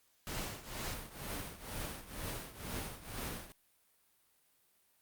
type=noise with tremolo; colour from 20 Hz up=pink; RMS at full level=-39 dBFS; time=0.27-3.52 s; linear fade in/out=0 ms; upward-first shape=triangle; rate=2.1 Hz; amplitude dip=85%; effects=white hiss -72 dBFS RMS until 5.01 s + Opus 48 kbps